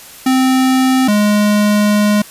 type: tone pair in turn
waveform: square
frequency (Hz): 260.1 / 208.2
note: C4 / G#3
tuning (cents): -10 / +5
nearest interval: major third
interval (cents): 385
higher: first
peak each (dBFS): -10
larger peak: neither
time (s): 0.26-1.08 / 1.08-2.22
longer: second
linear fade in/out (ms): 5
effects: white hiss -36 dBFS RMS until 2.3 s + resampled to 32000 Hz